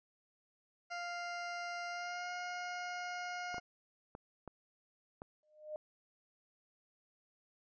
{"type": "tone with pitch glide", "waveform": "20% pulse", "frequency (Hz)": [698.5, 714.4], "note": ["F5", "F5"], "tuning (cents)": [0, 39], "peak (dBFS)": -35, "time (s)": [0.9, 3.6], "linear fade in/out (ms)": 20, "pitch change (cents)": 39, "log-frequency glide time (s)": [1.88, 2.31]}
{"type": "clicks", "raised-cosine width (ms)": 1, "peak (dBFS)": -32, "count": 5, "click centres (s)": [3.544, 3.582, 4.151, 4.477, 5.219]}
{"type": "tone with exponential growth", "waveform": "sine", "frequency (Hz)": 610, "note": "D#5", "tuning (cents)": -34, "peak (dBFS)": -37, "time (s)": [5.43, 5.76], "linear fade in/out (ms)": 1, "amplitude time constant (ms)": 71}
{"effects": ["resampled to 16000 Hz"]}